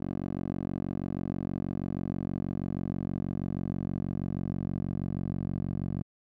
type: tone with band-pass filter sweep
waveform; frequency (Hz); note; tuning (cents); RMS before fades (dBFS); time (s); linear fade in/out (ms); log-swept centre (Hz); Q
10% pulse; 46.25; F#1; 0; -33; 0-6.03; 10; 270 to 160; 1
effects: none